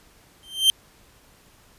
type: tone with exponential growth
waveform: 45% pulse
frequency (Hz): 3136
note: G7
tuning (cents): 0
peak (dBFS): -10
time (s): 0.43-0.7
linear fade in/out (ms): 0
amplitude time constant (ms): 57
effects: pink hiss -55 dBFS RMS until 1.78 s + resampled to 32000 Hz